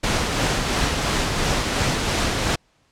pink noise with tremolo, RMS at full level -20 dBFS, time 0.03-2.56 s, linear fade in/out 10 ms, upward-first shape sine, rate 2.9 Hz, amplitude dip 30%, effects pink hiss -62 dBFS RMS until 2.91 s + low-pass 7000 Hz 12 dB/octave

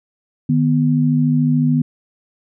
sine tone pair together, 153.12 / 246.9 Hz, D#3 / B3, -27 / 0 cents, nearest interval minor sixth, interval 827 cents, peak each -15 dBFS, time 0.49-1.82 s, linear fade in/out 5 ms, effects none

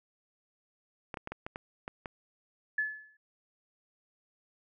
clicks, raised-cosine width 0.5 ms, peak -23 dBFS, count 8, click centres 1.142 / 1.172 / 1.274 / 1.32 / 1.465 / 1.559 / 1.879 / 2.058 s
sine tone with exponential decay, 1722 Hz, A6, 38 cents flat, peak -25 dBFS, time 2.78-3.17 s, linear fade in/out 5 ms, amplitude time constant 83 ms
effects none

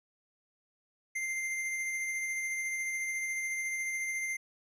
square tone with tremolo, 2093 Hz, C7, in tune, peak -32 dBFS, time 1.15-4.37 s, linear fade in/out 10 ms, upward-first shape sine, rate 14 Hz, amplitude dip 25%, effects low-pass 12000 Hz 12 dB/octave

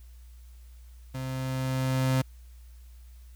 35% pulse tone with level ramp, 130.81 Hz, C3, in tune, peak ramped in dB -31 to -20 dBFS, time 1.14-2.22 s, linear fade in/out 10 ms, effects added 60 Hz sine -46 dBFS peak until 3.35 s + white hiss -64 dBFS RMS until 3.35 s

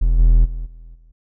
triangle tone with level steps, 41.2 Hz, E1, in tune, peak -10 / -6 / -21 / -34 / -43 dBFS, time 0.01-1.12 s, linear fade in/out 10 ms, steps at 0.18 / 0.44 / 0.65 / 0.94 s, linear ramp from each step 20 ms, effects none

